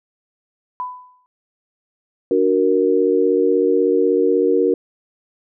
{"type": "tone with exponential decay", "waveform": "sine", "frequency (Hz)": 999, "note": "B5", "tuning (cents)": 20, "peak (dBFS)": -20, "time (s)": [0.8, 1.26], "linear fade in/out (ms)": 0, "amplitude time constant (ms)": 98}
{"type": "chord", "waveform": "sine", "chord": "D augmented", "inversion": "none", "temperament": "equal", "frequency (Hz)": [293.7, 370, 466.2], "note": ["D4", "F#4", "A#4"], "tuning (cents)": [0, 0, 0], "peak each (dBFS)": [-20, -17, -16], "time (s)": [2.31, 4.74], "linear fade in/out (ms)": 2}
{"effects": []}